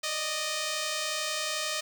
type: tone pair together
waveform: 5% pulse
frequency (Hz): 588.8 / 620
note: D5 / D#5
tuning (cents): +4 / -6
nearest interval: minor second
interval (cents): 90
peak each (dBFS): -26 / -19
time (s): 0.03-1.81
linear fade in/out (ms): 10
effects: none